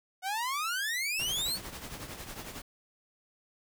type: exponential sweep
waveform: sawtooth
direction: up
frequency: 727 to 4588 Hz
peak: -27 dBFS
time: 0.22-1.59 s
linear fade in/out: 50 ms
type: noise with tremolo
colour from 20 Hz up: pink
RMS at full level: -40 dBFS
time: 1.19-2.62 s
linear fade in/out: 5 ms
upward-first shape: triangle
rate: 11 Hz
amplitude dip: 65%
effects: none